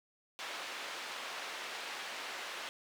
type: band-pass noise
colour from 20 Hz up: white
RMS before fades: -43 dBFS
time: 0.39-2.69 s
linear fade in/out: 0 ms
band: 480 to 3100 Hz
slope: 12 dB/octave
effects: none